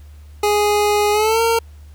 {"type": "tone with pitch glide", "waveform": "25% pulse", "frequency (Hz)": [415.3, 458.2], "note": ["G#4", "A#4"], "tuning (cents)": [0, -30], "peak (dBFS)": -10, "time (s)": [0.43, 1.59], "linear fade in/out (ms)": 5, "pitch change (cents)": 170, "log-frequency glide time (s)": [1.12, 1.41], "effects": ["added 74 Hz sine -37 dBFS peak until 1.94 s", "pink hiss -55 dBFS RMS until 1.94 s"]}